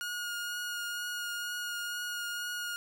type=tone with vibrato; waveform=sawtooth; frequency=1435 Hz; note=F6; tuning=47 cents sharp; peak=-31 dBFS; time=0.01-2.76 s; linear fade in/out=0 ms; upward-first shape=triangle; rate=2.1 Hz; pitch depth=15 cents each way; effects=none